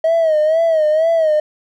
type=tone with vibrato; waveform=triangle; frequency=636 Hz; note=D#5; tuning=38 cents sharp; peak=-8 dBFS; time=0.04-1.4 s; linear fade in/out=5 ms; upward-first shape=sine; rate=2.1 Hz; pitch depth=83 cents each way; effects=tanh soft clip ceiling -7 dBFS